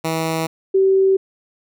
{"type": "tone pair in turn", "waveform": ["10% pulse", "sine"], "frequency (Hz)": [161.7, 384.6], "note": ["E3", "G4"], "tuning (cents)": [-33, -33], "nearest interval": "octave + minor third", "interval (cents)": 1500, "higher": "second", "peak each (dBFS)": -11, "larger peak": "neither", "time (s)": [[0.04, 0.47], [0.74, 1.17]], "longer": "neither", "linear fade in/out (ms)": 10, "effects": []}